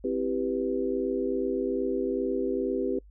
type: chord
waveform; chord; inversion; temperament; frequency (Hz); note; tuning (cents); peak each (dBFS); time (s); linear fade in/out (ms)
sine; C major seventh; none; equal; 261.6 / 329.6 / 392 / 493.9; C4 / E4 / G4 / B4; 0 / 0 / 0 / 0; -31 / -34 / -29 / -32; 0.04-2.99; 5
effects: noise-tail reverb RT60 0.1 s tail -26 dB re dry + added 50 Hz sine -49 dBFS peak until 3.1 s